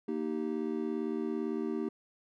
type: chord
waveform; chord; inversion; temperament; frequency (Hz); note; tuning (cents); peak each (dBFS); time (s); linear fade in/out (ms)
triangle; Eb major; second; just; 233.3 / 311.1 / 388.9; Bb3 / Eb4 / G4; +2 / 0 / -14; -34; 0.08-1.89; 5
effects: none